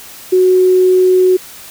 sine tone, 369.2 Hz, F#4, 4 cents flat, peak -6 dBFS, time 0.32-1.37 s, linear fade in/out 10 ms, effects white hiss -34 dBFS RMS until 1.7 s

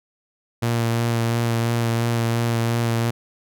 sawtooth tone with vibrato, 116.54 Hz, A#2, in tune, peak -15 dBFS, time 0.62-3.11 s, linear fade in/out 10 ms, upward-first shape sine, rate 2.9 Hz, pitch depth 18 cents each way, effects none

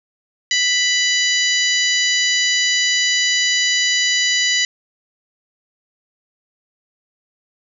harmonic tone with a mistuned harmonic, 990 Hz, B5, 4 cents sharp, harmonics 2 / 3 / 4 / 5 / 6 / 7, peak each -19 / -21 / -22 / -23 / -24 / -24 dBFS, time 0.51-4.65 s, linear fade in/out 2 ms, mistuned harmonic 5, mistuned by -39 cents, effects none

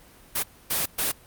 white noise bursts at uneven times, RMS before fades -25 dBFS, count 3, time 0.35-0.43 / 0.7-0.86 / 0.98-1.12 s, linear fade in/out 10 ms, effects pink hiss -52 dBFS RMS until 1.26 s + Opus 32 kbps

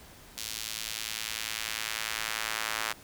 square tone with high-pass filter sweep, 55 Hz, A1, in tune, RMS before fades -35 dBFS, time 0.37-2.93 s, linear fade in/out 10 ms, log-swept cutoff 4100 to 1300 Hz, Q 0.92, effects pink hiss -52 dBFS RMS until 3.03 s

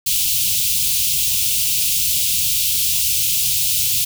white band-stop noise, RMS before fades -18 dBFS, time 0.06-4.05 s, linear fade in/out 10 ms, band 160 to 2600 Hz, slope 48 dB/octave, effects none

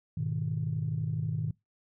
sine chord, G# minor, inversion none, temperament equal, 103.83 / 123.47 / 155.56 Hz, G#2 / B2 / D#3, 0 / 0 / 0 cents, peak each -34 / -34 / -31 dBFS, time 0.17-1.51 s, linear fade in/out 5 ms, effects noise-tail reverb RT60 0.2 s tail -24 dB re dry + tanh soft clip ceiling -21 dBFS

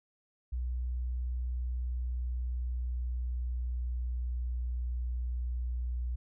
sine tone with pitch glide, 61.6 to 60.89 Hz, B1 to B1, -4 to -24 cents, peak -31 dBFS, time 0.52-6.16 s, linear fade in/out 10 ms, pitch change -20 cents, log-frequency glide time 1.5-4.63 s, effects none

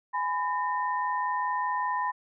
sine tone cluster, 836 / 1001 / 1824 Hz, G#5 / B5 / A#6, +11 / +23 / -38 cents, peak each -34 / -27 / -36 dBFS, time 0.13-2.12 s, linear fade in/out 20 ms, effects none

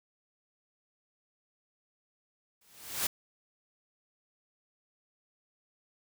white noise with exponential growth, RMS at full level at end -28 dBFS, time 2.61-3.07 s, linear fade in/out 5 ms, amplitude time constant 99 ms, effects none

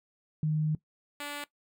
sine / 5% pulse tone pair in turn, 154.2 / 290 Hz, D#3 / D4, -15 / -22 cents, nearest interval major seventh, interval 1093 cents, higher second, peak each -25 dBFS, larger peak neither, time 0.43-0.75 / 1.2-1.44 s, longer first, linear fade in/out 2 ms, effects noise-tail reverb RT60 0.1 s tail -18 dB re dry

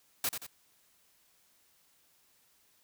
white noise with echo, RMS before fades -31 dBFS, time 0.24-0.29 s, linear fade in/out 2 ms, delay 88 ms, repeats 2, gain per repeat -7 dB, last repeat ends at 0.466 s, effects white hiss -68 dBFS RMS until 2.83 s

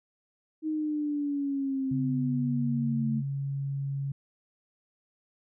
sine exponential sweep, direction down, 314.2 to 220 Hz, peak -27 dBFS, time 0.62-3.23 s, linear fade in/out 50 ms
sine tone, 138.59 Hz, C#3, in tune, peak -29 dBFS, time 1.91-4.12 s, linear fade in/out 5 ms
effects none

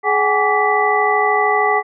sine tone cluster, 421.7 / 756 / 829 / 1155 / 1980 Hz, G#4 / F#5 / G#5 / D6 / B6, +26 / +37 / -3 / -29 / +4 cents, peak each -19 dBFS, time 0.03-1.83 s, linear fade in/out 50 ms, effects none

